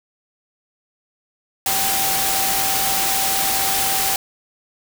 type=tone in noise; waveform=sine; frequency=777 Hz; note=G5; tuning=16 cents flat; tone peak=-25 dBFS; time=1.66-4.16 s; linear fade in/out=2 ms; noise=white; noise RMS=-20 dBFS; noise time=1.66-4.16 s; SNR=-8 dB; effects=none

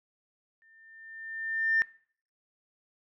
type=tone with exponential growth; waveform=sine; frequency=1800 Hz; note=A6; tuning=39 cents sharp; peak=-20 dBFS; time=0.62-1.82 s; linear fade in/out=0 ms; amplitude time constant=260 ms; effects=noise-tail reverb RT60 0.5 s tail -22 dB re dry + tanh soft clip ceiling -16 dBFS

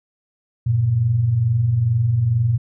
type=tone pair together; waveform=sine; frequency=96 / 118.27 Hz; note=G2 / A#2; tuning=-36 / +25 cents; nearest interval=major third; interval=361 cents; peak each=-24 / -15 dBFS; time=0.66-2.58 s; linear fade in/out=10 ms; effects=none

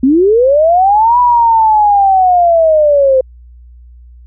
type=linear two-way sweep; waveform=sine; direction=up then down; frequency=246.9 to 987.8 to 513 Hz; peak=-5 dBFS; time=0.03-3.21 s; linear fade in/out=5 ms; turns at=1.19 s; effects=added 60 Hz sine -34 dBFS peak until 4.26 s

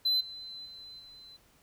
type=tone with level steps; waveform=sine; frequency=4048 Hz; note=B7; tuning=42 cents sharp; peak=-22 / -41 / -45 / -49 dBFS; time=0.05-1.37 s; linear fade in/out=10 ms; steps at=0.2 / 0.65 / 0.99 s; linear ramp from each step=10 ms; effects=tanh soft clip ceiling -23 dBFS + pink hiss -64 dBFS RMS until 1.62 s

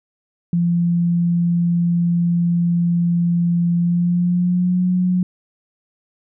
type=tone with pitch glide; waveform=sine; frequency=172.1 to 181.39 Hz; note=F3 to F#3; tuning=-25 to -34 cents; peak=-14 dBFS; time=0.53-5.23 s; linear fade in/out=2 ms; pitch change=+91 cents; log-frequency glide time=3.77-4.84 s; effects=none

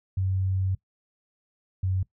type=tone pair in turn; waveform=sine; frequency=94.7 / 93.77 Hz; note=F#2 / F#2; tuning=+41 / +24 cents; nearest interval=unison; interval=17 cents; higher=first; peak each=-23 dBFS; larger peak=neither; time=0.17-0.75 / 1.83-2.03 s; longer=first; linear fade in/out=5 ms; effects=noise-tail reverb RT60 0.1 s tail -19 dB re dry

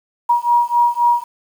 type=beating tone pair; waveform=sine; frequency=953 / 956.8 Hz; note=A#5 / A#5; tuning=+38 / +45 cents; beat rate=3.8 Hz; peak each=-15 dBFS; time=0.29-1.24 s; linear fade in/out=10 ms; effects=7-bit

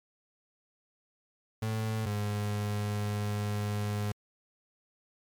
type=tone pair in turn; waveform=35% pulse; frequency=110 / 103.83 Hz; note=A2 / G#2; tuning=0 / 0 cents; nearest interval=minor second; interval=100 cents; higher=first; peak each=-28 dBFS; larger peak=neither; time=1.62-2.06 / 2.06-4.12 s; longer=second; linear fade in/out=5 ms; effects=MP3 96 kbps

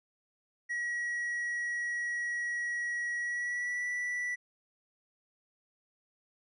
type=tone with pitch glide; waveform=triangle; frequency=1914 to 1962.1 Hz; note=A#6 to B6; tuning=+45 to -12 cents; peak=-30 dBFS; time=0.69-4.36 s; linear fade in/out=20 ms; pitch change=+43 cents; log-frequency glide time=3.18-3.87 s; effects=resampled to 24000 Hz

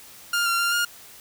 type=tone with pitch steps; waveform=sawtooth; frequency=1405 / 1378 / 1392 / 1418 Hz; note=F6 / F6 / F6 / F6; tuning=+10 / -24 / -6 / +26 cents; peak=-17 dBFS; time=0.33-0.85 s; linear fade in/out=5 ms; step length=130 ms; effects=white hiss -46 dBFS RMS until 1.2 s

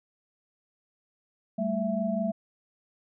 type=tone cluster; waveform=sine; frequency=195.9 / 221.1 / 664 Hz; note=G3 / A3 / E5; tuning=-1 / +9 / +12 cents; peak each=-30 dBFS; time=1.58-2.32 s; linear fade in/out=10 ms; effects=none

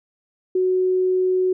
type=tone; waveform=sine; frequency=370 Hz; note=F#4; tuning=in tune; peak=-16 dBFS; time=0.55-1.53 s; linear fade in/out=5 ms; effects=none

